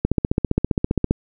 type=click train; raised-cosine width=3 ms; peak=-4 dBFS; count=17; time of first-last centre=0.05-1.11 s; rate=15.1 Hz; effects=none